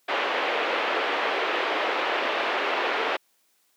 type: band-pass noise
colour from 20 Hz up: pink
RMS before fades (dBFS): -26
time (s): 0.08-3.17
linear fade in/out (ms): 10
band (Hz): 390 to 3100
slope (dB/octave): 24
effects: white hiss -67 dBFS RMS until 3.76 s + high-pass 200 Hz 12 dB/octave